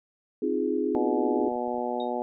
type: chord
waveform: sine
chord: F minor seventh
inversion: second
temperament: equal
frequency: 261.6 / 311.1 / 349.2 / 415.3 Hz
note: C4 / Eb4 / F4 / Ab4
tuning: 0 / 0 / 0 / 0 cents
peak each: -30 / -30 / -30 / -28 dBFS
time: 0.42-1.49 s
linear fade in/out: 5 ms
type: harmonic tone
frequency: 122.2 Hz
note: B2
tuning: 18 cents flat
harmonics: 2 / 3 / 4 / 5 / 6 / 7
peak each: -34 / -34 / -34 / -34 / -34 / -34 dBFS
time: 0.95-2.22 s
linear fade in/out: 0 ms
type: clicks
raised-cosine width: 2 ms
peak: -38 dBFS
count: 8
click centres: 1.402 / 1.444 / 1.48 / 1.521 / 1.558 / 1.678 / 1.744 / 1.782 s
type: tone with exponential decay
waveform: sine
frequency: 3729 Hz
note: A#7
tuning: in tune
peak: -37 dBFS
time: 2-2.13 s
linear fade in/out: 2 ms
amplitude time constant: 27 ms
effects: none